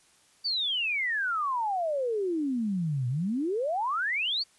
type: exponential two-way sweep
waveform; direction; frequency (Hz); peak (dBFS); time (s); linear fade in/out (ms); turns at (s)
sine; down then up; 4699 to 119.1 to 4699; -26; 0.44-4.44; 20; 3.08
effects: white hiss -62 dBFS RMS until 4.58 s + resampled to 24000 Hz